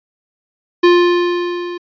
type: tone with level ramp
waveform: square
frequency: 350.9 Hz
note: F4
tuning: 8 cents sharp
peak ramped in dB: -6 to -24 dBFS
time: 0.83-1.78 s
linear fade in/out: 10 ms
effects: resampled to 11025 Hz